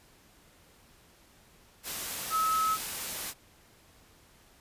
sine tone in noise, 1290 Hz, E6, 38 cents flat, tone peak -25 dBFS, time 2.3-2.78 s, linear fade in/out 50 ms, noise white, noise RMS -36 dBFS, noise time 1.83-3.34 s, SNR +8 dB, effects pink hiss -60 dBFS RMS until 4.6 s + resampled to 32000 Hz

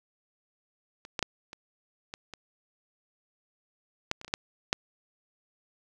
clicks, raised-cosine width 0.2 ms, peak -27 / -13 / -9 / -25 / -21 / -24 / -10 / -26 / -24 / -29 / -9 / -7 dBFS, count 12, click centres 1.051 / 1.192 / 1.227 / 1.531 / 2.139 / 2.337 / 4.114 / 4.214 / 4.247 / 4.28 / 4.339 / 4.729 s, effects none

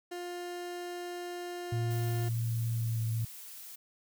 30% pulse tone, 352.7 Hz, F4, 17 cents sharp, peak -35 dBFS, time 0.11-2.29 s, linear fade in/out 10 ms
sine tone with pitch glide, 115.1 to 112.93 Hz, A#2 to A2, -22 to +46 cents, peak -29 dBFS, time 1.72-3.25 s, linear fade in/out 5 ms, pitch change -32 cents, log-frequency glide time 2.82-2.98 s
blue noise, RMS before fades -47 dBFS, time 1.9-3.76 s, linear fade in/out 10 ms
effects none

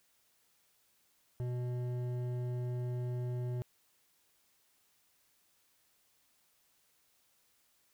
sine tone with hard clipping, 123.47 Hz, B2, in tune, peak -36 dBFS, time 1.4-3.62 s, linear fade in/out 0 ms, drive 10 dB, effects white hiss -72 dBFS RMS until 7.93 s

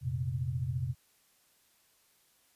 sine chord, F suspended fourth, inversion none, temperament just, 87.31 / 116.41 / 130.96 Hz, F2 / Bb2 / C3, 0 / -2 / +2 cents, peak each -38 / -36 / -33 dBFS, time 0.01-0.95 s, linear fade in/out 50 ms, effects white hiss -68 dBFS RMS until 2.55 s + resampled to 32000 Hz

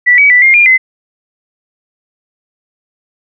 sine tone with pitch steps, 1963 / 2272 / 1977 / 2121 / 2406 / 2048 Hz, B6 / C#7 / B6 / C7 / D7 / C7, -11 / +42 / +1 / +23 / +41 / -38 cents, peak -3 dBFS, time 0.06-0.78 s, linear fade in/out 20 ms, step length 120 ms, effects none

